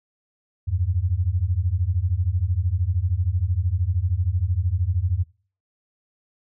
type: beating tone pair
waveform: sine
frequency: 83 / 96 Hz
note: E2 / G2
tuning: +12 / -36 cents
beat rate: 13 Hz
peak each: -23 / -22 dBFS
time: 0.67-5.24 s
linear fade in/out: 20 ms
effects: noise-tail reverb RT60 0.4 s tail -22 dB re dry